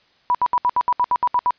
sine tone bursts, 982 Hz, B5, 10 cents flat, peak -14 dBFS, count 11, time 0.3-1.507 s, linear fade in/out 0 ms, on 47 ms, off 69 ms, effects white hiss -58 dBFS RMS until 1.58 s + resampled to 11025 Hz

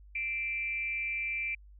sine tone with frequency modulation, 2349 Hz, D7, in tune, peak -31 dBFS, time 0.15-1.55 s, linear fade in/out 5 ms, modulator 260 Hz, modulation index 0.46, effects added 50 Hz sine -51 dBFS peak until 1.79 s

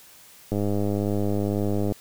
click train, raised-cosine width 2 ms, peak -13 dBFS, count 144, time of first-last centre 0.52-1.922 s, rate 102 Hz, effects white hiss -50 dBFS RMS until 2 s

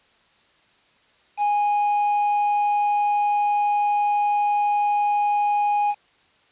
triangle tone with quantisation, 826 Hz, G#5, 10 cents flat, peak -16 dBFS, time 1.37-5.95 s, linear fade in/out 50 ms, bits 6, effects white hiss -59 dBFS RMS until 6.51 s + resampled to 8000 Hz

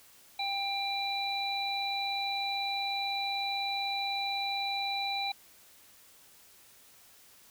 harmonic tone, 792 Hz, G5, 18 cents sharp, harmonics 1 / 3 / 5, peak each -34 / -37 / -34 dBFS, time 0.39-5.32 s, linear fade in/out 5 ms, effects white hiss -58 dBFS RMS until 7.5 s

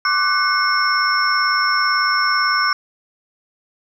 sine tone cluster, 1076 / 1174 / 1496 / 2165 / 5400 Hz, C6 / D6 / F#6 / C#7 / E8, +48 / -1 / +19 / -41 / +41 cents, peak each -25 / -19 / -19 / -25 / -21 dBFS, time 0.05-2.73 s, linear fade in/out 2 ms, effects 8-bit

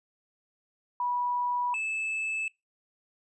sine / triangle tone pair in turn, 977 / 2618 Hz, B5 / E7, -19 / -13 cents, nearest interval octave + perfect fourth, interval 1706 cents, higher second, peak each -27 / -27 dBFS, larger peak neither, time 1-1.74 / 1.74-2.48 s, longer neither, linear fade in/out 2 ms, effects noise-tail reverb RT60 0.2 s tail -21 dB re dry + resampled to 24000 Hz

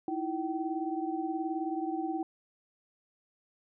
sine tone cluster, 317.2 / 336 / 768 Hz, D#4 / E4 / G5, +33 / +33 / -36 cents, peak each -34 / -36 / -36 dBFS, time 0.08-2.23 s, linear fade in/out 2 ms, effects none

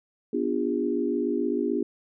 sine chord, B diminished seventh, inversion none, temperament equal with one note detuned, 246.9 / 293.7 / 349.2 / 405.4 Hz, B3 / D4 / F4 / Ab4, 0 / 0 / 0 / -42 cents, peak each -29 dBFS, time 0.33-1.83 s, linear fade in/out 5 ms, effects none

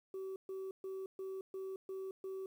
sine tone bursts, 382.2 Hz, G4, 44 cents flat, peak -38 dBFS, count 7, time 0.14-2.46 s, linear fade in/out 2 ms, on 220 ms, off 130 ms, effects tanh soft clip ceiling -39 dBFS + 11-bit

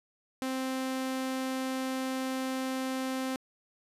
sawtooth tone, 261.6 Hz, C4, in tune, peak -27 dBFS, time 0.42-3.36 s, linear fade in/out 0 ms, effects resampled to 32000 Hz

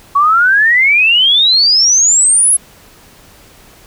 sine exponential sweep, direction up, 1108.7 to 11000 Hz, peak -6 dBFS, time 0.15-2.57 s, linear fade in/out 10 ms, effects pink hiss -42 dBFS RMS until 3.86 s

